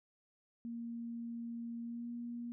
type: tone with pitch glide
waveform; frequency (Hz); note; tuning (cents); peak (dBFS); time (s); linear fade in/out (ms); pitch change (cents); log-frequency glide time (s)
sine; 233.6 to 237.8; A#3 to A#3; +4 to +35; -40; 0.65-2.52; 0; +31; 1.82-2.1
effects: none